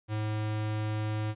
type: tone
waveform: square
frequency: 107.4 Hz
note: A2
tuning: 41 cents flat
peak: -30 dBFS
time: 0.08-1.35 s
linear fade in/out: 50 ms
effects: resampled to 8000 Hz + 12-bit